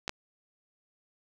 clicks, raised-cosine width 0.2 ms, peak -16 dBFS, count 2, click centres 0.079 / 0.094 s, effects none

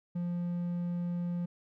triangle tone, 174.61 Hz, F3, in tune, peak -29 dBFS, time 0.15-1.46 s, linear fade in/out 10 ms, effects none

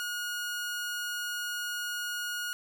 sawtooth tone, 1440 Hz, F#6, 47 cents flat, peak -29 dBFS, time 0-2.53 s, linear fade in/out 0 ms, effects none

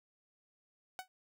sawtooth tone with exponential decay, 748 Hz, F#5, 19 cents sharp, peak -34 dBFS, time 0.99-1.08 s, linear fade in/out 0 ms, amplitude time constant 18 ms, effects none

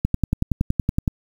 click train, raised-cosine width 5 ms, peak -6 dBFS, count 12, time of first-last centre 0.05-1.078 s, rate 10.7 Hz, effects 7-bit

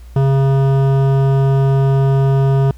sine tone with hard clipping, 136 Hz, C#3, 33 cents flat, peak -12 dBFS, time 0.16-2.71 s, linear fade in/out 2 ms, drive 14 dB, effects added 60 Hz sine -33 dBFS peak until 2.77 s + pink hiss -51 dBFS RMS until 2.77 s

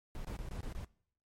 brown noise bursts, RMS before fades -41 dBFS, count 6, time 0.15-0.846 s, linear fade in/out 0 ms, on 96 ms, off 24 ms, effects noise-tail reverb RT60 0.6 s tail -22 dB re dry + MP3 64 kbps

